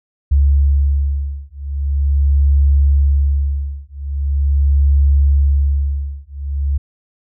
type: beating tone pair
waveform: sine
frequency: 70 / 70.42 Hz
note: C#2 / C#2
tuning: +18 / +28 cents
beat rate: 0.42 Hz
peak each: -14 dBFS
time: 0.31-6.78 s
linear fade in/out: 10 ms
effects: none